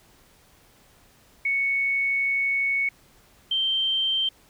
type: tone pair in turn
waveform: sine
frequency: 2217 / 3135 Hz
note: C#7 / G7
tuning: 0 / -1 cents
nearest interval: tritone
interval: 599 cents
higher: second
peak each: -21 dBFS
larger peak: neither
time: 1.45-2.89 / 3.51-4.29 s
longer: first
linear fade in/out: 5 ms
effects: pink hiss -57 dBFS RMS until 4.49 s